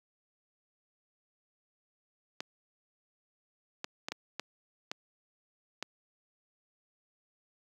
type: clicks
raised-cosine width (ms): 0.2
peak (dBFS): -18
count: 7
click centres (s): 2.405 / 3.844 / 4.085 / 4.12 / 4.396 / 4.915 / 5.826
effects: high-pass 200 Hz 12 dB/octave + 10-bit